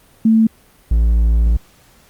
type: tone pair in turn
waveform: sine / triangle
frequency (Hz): 222.6 / 56.43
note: A3 / A1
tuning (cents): +20 / +44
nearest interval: 2 octaves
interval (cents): 2376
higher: first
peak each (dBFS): -8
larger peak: neither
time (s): 0.25-0.47 / 0.91-1.57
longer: second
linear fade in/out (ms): 5
effects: pink hiss -50 dBFS RMS until 2.09 s + Opus 32 kbps